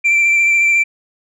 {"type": "tone with vibrato", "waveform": "sine", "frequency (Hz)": 2349, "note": "D7", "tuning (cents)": 0, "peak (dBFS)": -7, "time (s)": [0.04, 0.84], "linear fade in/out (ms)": 20, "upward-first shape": "sine", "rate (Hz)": 14, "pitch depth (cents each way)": 17, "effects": ["tanh soft clip ceiling -9 dBFS"]}